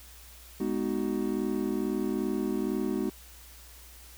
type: chord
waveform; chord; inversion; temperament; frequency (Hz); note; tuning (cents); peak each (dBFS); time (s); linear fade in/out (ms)
triangle; G# minor seventh; none; just; 207.7 / 249.2 / 311.5 / 373.8; G#3 / B3 / D#4 / F#4; 0 / +16 / +2 / +18; -31; 0.6-3.1; 5
effects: added 60 Hz sine -51 dBFS peak until 4.17 s + white hiss -52 dBFS RMS until 4.17 s